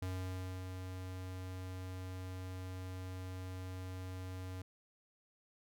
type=tone with ADSR envelope; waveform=square; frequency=92.6 Hz; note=F#2; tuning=2 cents sharp; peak=-38 dBFS; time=0.02-4.62 s; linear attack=4 ms; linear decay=610 ms; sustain=-5 dB; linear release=4 ms; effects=none